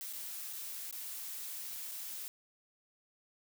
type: noise with dropouts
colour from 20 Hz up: blue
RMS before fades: -43 dBFS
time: 0.01-2.28 s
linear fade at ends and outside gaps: 0 ms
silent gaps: 0.127-0.133 / 0.528-0.533 / 0.911-0.926 / 1.913-1.917 s
effects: none